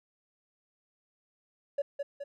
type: tone with echo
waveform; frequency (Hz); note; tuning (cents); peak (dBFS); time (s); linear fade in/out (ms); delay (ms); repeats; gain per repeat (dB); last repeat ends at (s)
triangle; 566; C#5; +36; -22; 1.78-1.82; 10; 210; 2; -6; 2.24
effects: tanh soft clip ceiling -24 dBFS